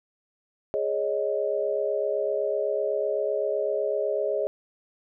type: chord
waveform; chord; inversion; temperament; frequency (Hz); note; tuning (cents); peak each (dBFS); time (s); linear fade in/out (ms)
sine; Ab suspended fourth; none; equal; 415.3 / 554.4 / 622.3; Ab4 / Db5 / Eb5; 0 / 0 / 0; -28; 0.74-4.47; 0
effects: none